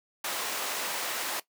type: high-pass noise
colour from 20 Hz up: pink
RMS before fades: -33 dBFS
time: 0.24-1.4 s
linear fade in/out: 5 ms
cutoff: 600 Hz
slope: 12 dB/octave
effects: noise-tail reverb RT60 0.1 s tail -17 dB re dry